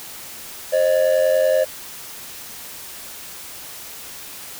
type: ring-modulated tone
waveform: triangle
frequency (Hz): 574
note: D5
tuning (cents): -40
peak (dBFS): -9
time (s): 0.72-1.65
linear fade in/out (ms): 20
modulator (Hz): 45.2
effects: white hiss -36 dBFS RMS until 4.59 s